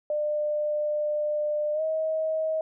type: tone with pitch glide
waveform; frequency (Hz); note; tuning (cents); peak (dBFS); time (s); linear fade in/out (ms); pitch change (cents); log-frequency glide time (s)
sine; 599 to 633.2; D5 to D#5; +34 to +30; -24; 0.1-2.61; 2; +96; 1.73-1.82
effects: none